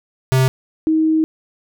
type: tone pair in turn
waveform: square / sine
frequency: 130.81 / 316.4 Hz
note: C3 / D#4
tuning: 0 / +29 cents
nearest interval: octave + minor third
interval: 1529 cents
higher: second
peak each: -12 dBFS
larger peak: neither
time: 0.32-0.48 / 0.87-1.24 s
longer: second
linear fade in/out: 0 ms
effects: none